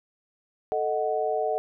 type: chord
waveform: sine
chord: D# diminished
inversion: second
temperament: equal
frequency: 440 / 622.3 / 740 Hz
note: A4 / D#5 / F#5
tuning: 0 / 0 / 0 cents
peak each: -28 dBFS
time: 0.72-1.58 s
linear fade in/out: 0 ms
effects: none